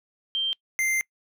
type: tone pair in turn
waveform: sine / square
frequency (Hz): 3150 / 2089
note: G7 / C7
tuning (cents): +8 / -3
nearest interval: perfect fifth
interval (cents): 711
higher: first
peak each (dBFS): -23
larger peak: neither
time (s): 0.35-0.53 / 0.79-1.01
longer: second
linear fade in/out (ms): 0
effects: noise-tail reverb RT60 0.1 s tail -24 dB re dry